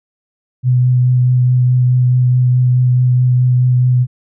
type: tone with vibrato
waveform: sine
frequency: 125.5 Hz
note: B2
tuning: 28 cents sharp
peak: -8 dBFS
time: 0.63-4.07 s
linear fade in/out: 50 ms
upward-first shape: triangle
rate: 4.7 Hz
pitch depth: 15 cents each way
effects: none